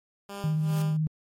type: tone with tremolo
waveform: 10% pulse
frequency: 200 Hz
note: G3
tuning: 35 cents sharp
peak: -27 dBFS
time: 0.29-0.97 s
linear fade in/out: 2 ms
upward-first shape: sine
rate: 2.5 Hz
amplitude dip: 85%
type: noise with exponential growth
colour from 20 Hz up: white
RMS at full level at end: -41 dBFS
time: 0.38-0.82 s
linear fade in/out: 1 ms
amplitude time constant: 95 ms
type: tone with vibrato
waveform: sine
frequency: 155.56 Hz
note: D#3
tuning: in tune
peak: -23 dBFS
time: 0.44-1.07 s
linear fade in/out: 0 ms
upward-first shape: triangle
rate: 16 Hz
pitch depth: 32 cents each way
effects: MP3 64 kbps